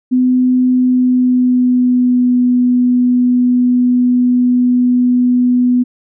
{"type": "tone with pitch glide", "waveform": "sine", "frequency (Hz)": [252.9, 247.6], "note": ["B3", "B3"], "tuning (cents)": [41, 5], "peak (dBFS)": -8, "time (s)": [0.11, 5.84], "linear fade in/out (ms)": 20, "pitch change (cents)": -36, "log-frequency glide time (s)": [0.71, 2.36], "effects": []}